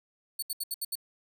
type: tone bursts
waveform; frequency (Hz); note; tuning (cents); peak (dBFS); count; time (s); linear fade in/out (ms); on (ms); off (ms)
5% pulse; 4435; C#8; 0; -24; 6; 0.39-0.955; 5; 35; 71
effects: none